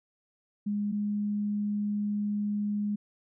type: tone pair in turn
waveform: sine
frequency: 206 / 206.9 Hz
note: G#3 / G#3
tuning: -14 / -6 cents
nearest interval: unison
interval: 8 cents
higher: second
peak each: -27 dBFS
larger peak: neither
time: 0.66-0.92 / 0.92-2.96 s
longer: second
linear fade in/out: 10 ms
effects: none